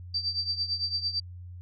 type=tone with tremolo; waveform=sine; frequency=4661 Hz; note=D8; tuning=14 cents flat; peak=-24 dBFS; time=0.14-1.2 s; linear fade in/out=5 ms; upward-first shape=triangle; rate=8.9 Hz; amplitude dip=85%; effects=added 89 Hz sine -40 dBFS peak until 1.61 s